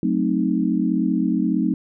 sine chord, F# diminished seventh, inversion none, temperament equal, 185 / 220 / 261.6 / 311.1 Hz, F#3 / A3 / C4 / Eb4, 0 / 0 / 0 / 0 cents, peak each -23 dBFS, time 0.03-1.74 s, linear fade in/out 2 ms, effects none

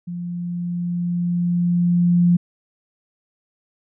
sine tone with level ramp, 174.61 Hz, F3, in tune, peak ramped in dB -26 to -11 dBFS, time 0.07-2.37 s, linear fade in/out 10 ms, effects none

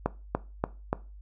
click train, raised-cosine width 1 ms, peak -11 dBFS, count 4, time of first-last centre 0.06-0.93 s, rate 3.45 Hz, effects noise-tail reverb RT60 0.3 s tail -18 dB re dry + added 50 Hz sine -44 dBFS peak until 1.21 s

